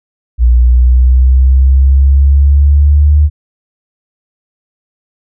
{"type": "linear sweep", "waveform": "sine", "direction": "up", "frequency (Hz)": [59.3, 74.9], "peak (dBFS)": -3, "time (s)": [0.38, 3.3], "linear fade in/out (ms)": 50, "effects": []}